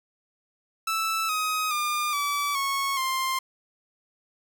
sawtooth tone with pitch steps, 1318 / 1259.9 / 1204.4 / 1151.4 / 1100.6 / 1052.2 Hz, E6 / D#6 / D6 / D6 / C#6 / C6, -1 / +21 / +43 / -35 / -13 / +9 cents, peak -21 dBFS, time 0.87-3.39 s, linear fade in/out 5 ms, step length 420 ms, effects none

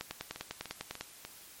two click trains, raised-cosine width 0.2 ms, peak -24 / -19 dBFS, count 4 / 11, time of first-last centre 0.36-1.25 / 0.01-1.01 s, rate 3.37 / 10 Hz, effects white hiss -53 dBFS RMS until 1.6 s + MP3 64 kbps

